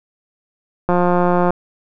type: click train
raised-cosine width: 1 ms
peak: -3 dBFS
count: 110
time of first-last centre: 0.89-1.506 s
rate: 177 Hz
effects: none